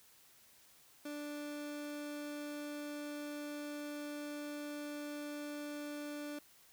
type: tone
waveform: 30% pulse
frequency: 293.7 Hz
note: D4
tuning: in tune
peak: -39 dBFS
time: 1.05-6.39 s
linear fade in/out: 5 ms
effects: white hiss -64 dBFS RMS until 6.72 s